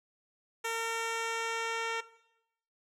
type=tone with low-pass filter sweep; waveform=10% pulse; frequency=456.1 Hz; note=A#4; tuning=38 cents flat; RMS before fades=-34 dBFS; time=0.64-2.01 s; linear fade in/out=10 ms; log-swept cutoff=11000 to 5000 Hz; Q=0.94; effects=noise-tail reverb RT60 0.8 s tail -17 dB re dry

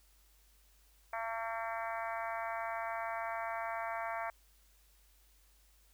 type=harmonic tone; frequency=226.9 Hz; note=A#3; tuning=47 cents flat; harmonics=3 / 4 / 5 / 6 / 7 / 8 / 9 / 10; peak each=-40 / -42 / -44 / -46 / -47 / -48 / -49 / -50 dBFS; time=1.13-4.3 s; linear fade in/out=2 ms; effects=added 50 Hz sine -65 dBFS peak until 5.93 s + white hiss -69 dBFS RMS until 5.93 s

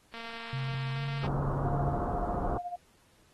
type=click train; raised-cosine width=0.3 ms; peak=-27 dBFS; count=260; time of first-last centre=0.14-1.266 s; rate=230 Hz
type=tone with pitch glide; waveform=sine; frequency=133.3 to 139.6 Hz; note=C3 to C#3; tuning=+33 to +13 cents; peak=-31 dBFS; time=0.53-1.95 s; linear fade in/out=0 ms; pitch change=+80 cents; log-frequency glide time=0.92-1.01 s
type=low-pass noise; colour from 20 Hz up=pink; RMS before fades=-33 dBFS; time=1.23-2.58 s; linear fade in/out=5 ms; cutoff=1300 Hz; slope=48 dB/octave
type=tone with tremolo; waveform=sine; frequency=707 Hz; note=F5; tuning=21 cents sharp; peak=-32 dBFS; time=1.65-2.76 s; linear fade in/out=5 ms; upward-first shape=sine; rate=14 Hz; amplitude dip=75%
effects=pink hiss -65 dBFS RMS until 3.33 s + AAC 32 kbps

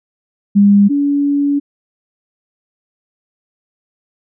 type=tone pair in turn; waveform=sine; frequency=201.9 / 284.9 Hz; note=G#3 / C#4; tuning=-49 / +48 cents; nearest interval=tritone; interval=597 cents; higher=second; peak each=-5 / -11 dBFS; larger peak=first; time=0.55-0.89 / 0.89-1.6 s; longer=second; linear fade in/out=20 ms; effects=none

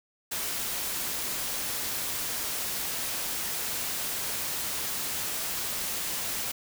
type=noise; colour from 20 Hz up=white; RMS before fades=-32 dBFS; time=0.31-6.52 s; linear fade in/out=10 ms; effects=none

